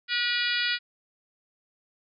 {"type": "harmonic tone", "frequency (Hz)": 483.3, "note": "B4", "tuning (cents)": -38, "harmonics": [3, 4, 5, 6, 7, 8, 9, 10], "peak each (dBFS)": [-30, -31, -32, -33, -33, -34, -35, -35], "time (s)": [0.08, 0.79], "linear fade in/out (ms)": 50, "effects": []}